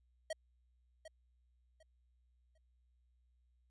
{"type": "tone with echo", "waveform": "square", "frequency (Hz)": 636, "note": "D#5", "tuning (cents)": 38, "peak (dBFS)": -38, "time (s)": [0.3, 0.33], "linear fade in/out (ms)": 5, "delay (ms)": 750, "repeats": 3, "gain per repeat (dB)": -12, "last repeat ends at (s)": 2.58, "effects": ["added 61 Hz sine -70 dBFS peak until 3.7 s", "resampled to 24000 Hz"]}